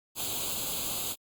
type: noise with comb filter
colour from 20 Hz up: white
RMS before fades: -33 dBFS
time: 0.15-1.16 s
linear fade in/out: 50 ms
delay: 0.27 ms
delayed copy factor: +0.85
effects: Opus 48 kbps